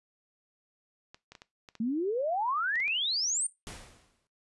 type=clicks; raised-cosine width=0.2 ms; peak=-30 dBFS; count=9; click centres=1.145 / 1.32 / 1.352 / 1.419 / 1.688 / 1.753 / 2.756 / 2.802 / 2.879 s
type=exponential sweep; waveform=sine; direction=up; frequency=214 to 9190 Hz; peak=-27 dBFS; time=1.8-3.47 s; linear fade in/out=5 ms
type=noise with exponential decay; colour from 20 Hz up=pink; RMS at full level=-40 dBFS; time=3.67-4.27 s; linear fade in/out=0 ms; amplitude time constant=130 ms
effects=noise-tail reverb RT60 0.2 s tail -18 dB re dry + resampled to 24000 Hz

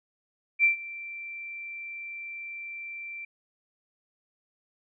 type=tone with ADSR envelope; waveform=sine; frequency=2349 Hz; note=D7; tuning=in tune; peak=-16 dBFS; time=0.59-3.25 s; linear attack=49 ms; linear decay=120 ms; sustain=-20 dB; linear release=5 ms; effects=none

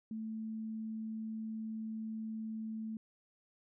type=tone; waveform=sine; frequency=220.3 Hz; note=A3; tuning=2 cents sharp; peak=-38 dBFS; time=0.11-2.97 s; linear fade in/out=2 ms; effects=none

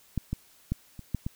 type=clicks; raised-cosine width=5 ms; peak=-15 / -17 / -15 / -28 / -15 / -18 dBFS; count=6; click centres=0.177 / 0.33 / 0.72 / 0.993 / 1.147 / 1.265 s; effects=white hiss -59 dBFS RMS until 1.35 s

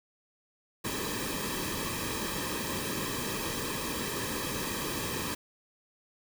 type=noise with comb filter; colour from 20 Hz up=pink; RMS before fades=-34 dBFS; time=0.84-5.35 s; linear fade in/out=10 ms; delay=1.4 ms; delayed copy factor=-0.75; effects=none

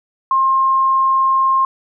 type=tone; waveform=sine; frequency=1064 Hz; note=C6; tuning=29 cents sharp; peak=-11 dBFS; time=0.31-1.65 s; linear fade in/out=2 ms; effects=none

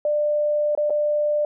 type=tone with dropouts; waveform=sine; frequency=595 Hz; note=D5; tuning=22 cents sharp; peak=-18 dBFS; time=0.05-1.45 s; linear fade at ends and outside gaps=2 ms; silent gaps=0.751-0.775 / 0.898-0.904 s; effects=none

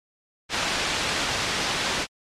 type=low-pass noise; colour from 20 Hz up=white; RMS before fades=-26 dBFS; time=0.49-2.07 s; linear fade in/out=50 ms; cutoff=4100 Hz; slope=12 dB/octave; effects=low-pass 9000 Hz 12 dB/octave + MP3 64 kbps

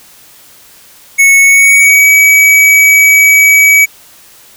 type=tone with pitch glide; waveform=square; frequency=2206 to 2276 Hz; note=C#7 to C#7; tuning=-9 to +45 cents; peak=-3 dBFS; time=1.18-3.86 s; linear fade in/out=20 ms; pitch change=+54 cents; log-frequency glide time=1.4-2.08 s; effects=white hiss -39 dBFS RMS until 4.56 s

